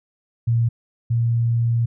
sine tone pair in turn, 116.54 / 116.97 Hz, A#2 / A#2, 0 / +6 cents, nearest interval unison, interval 6 cents, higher second, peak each -15 / -16 dBFS, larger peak first, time 0.47-0.69 / 1.1-1.86 s, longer second, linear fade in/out 10 ms, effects none

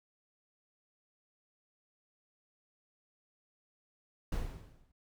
brown noise with exponential decay, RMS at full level -31 dBFS, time 4.32-4.92 s, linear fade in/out 5 ms, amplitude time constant 130 ms, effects none

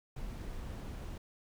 brown noise, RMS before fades -42 dBFS, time 0.16-1.18 s, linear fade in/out 5 ms, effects none

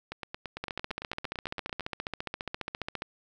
two click trains, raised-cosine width 0.3 ms, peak -17 / -20 dBFS, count 36 / 16, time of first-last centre 0.64-3.021 / 0.12-1.807 s, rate 14.7 / 8.89 Hz, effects none

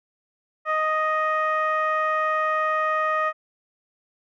15% pulse tone with low-pass filter, 623 Hz, D#5, 2 cents sharp, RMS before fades -23 dBFS, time 0.65-3.33 s, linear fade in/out 50 ms, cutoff 1500 Hz, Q 2.5, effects none

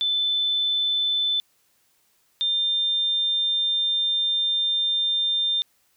sine tone pair in turn, 3520 / 3600 Hz, A7 / A7, 0 / +39 cents, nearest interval unison, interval 39 cents, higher second, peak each -20 dBFS, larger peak neither, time 0.01-1.4 / 2.41-5.62 s, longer second, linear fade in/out 0 ms, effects white hiss -65 dBFS RMS until 5.96 s

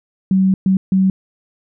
sine tone bursts at uneven times, 190 Hz, F#3, 46 cents sharp, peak -10 dBFS, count 3, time 0.31-0.54 / 0.66-0.77 / 0.92-1.1 s, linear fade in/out 2 ms, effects none

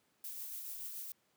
violet noise with tremolo, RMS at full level -43 dBFS, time 0.24-1.12 s, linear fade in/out 2 ms, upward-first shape triangle, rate 7 Hz, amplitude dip 35%, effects pink hiss -75 dBFS RMS until 1.36 s + high-pass 150 Hz 12 dB/octave

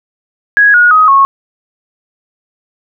sine tone with pitch steps, 1661.2 / 1446.2 / 1259 / 1096 Hz, G#6 / F#6 / D#6 / C#6, 0 / -40 / +20 / -20 cents, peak -3 dBFS, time 0.57-1.25 s, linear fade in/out 0 ms, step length 170 ms, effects none

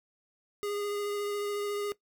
square tone with vibrato, 410 Hz, G#4, 22 cents flat, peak -32 dBFS, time 0.63-1.92 s, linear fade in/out 0 ms, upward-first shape triangle, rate 14 Hz, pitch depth 15 cents each way, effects noise-tail reverb RT60 0.1 s tail -17 dB re dry

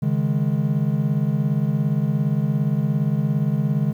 triangle chord, C# suspended second, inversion none, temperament just, 138.59 / 155.92 / 207.9 Hz, C#3 / D#3 / G#3, 0 / +4 / +2 cents, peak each -20 / -20 / -22 dBFS, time 0.02-3.93 s, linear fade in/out 10 ms, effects 9-bit

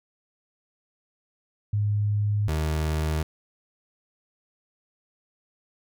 sine / 30% pulse tone pair in turn, 103.83 / 77.78 Hz, G#2 / D#2, 0 / 0 cents, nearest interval perfect fourth, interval 500 cents, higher first, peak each -21 dBFS, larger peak neither, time 1.73-2.48 / 2.48-3.23 s, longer neither, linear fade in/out 5 ms, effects none

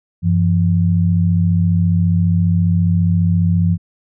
sine tone pair together, 95.41 / 170.1 Hz, G2 / F3, -46 / -45 cents, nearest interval minor seventh, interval 1001 cents, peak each -14 dBFS, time 0.22-3.78 s, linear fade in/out 50 ms, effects none

